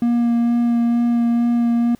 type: tone with vibrato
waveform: triangle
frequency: 236.3 Hz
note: A#3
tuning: 24 cents sharp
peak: -12 dBFS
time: 0.02-1.95 s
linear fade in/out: 2 ms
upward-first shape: sine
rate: 2.2 Hz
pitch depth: 11 cents each way
effects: pink hiss -55 dBFS RMS until 1.99 s